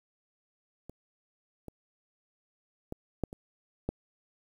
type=clicks; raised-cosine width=2 ms; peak=-30 / -29 / -23 / -16 / -29 / -17 dBFS; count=6; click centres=0.896 / 1.683 / 2.924 / 3.237 / 3.329 / 3.89 s; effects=9-bit